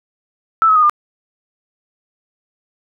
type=tone with pitch steps; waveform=sine; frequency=1320 / 1279.5 / 1240.2 / 1202.1 Hz; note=E6 / D#6 / D#6 / D6; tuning=+2 / +48 / -6 / +40 cents; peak=-8 dBFS; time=0.62-0.896 s; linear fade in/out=0 ms; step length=69 ms; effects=none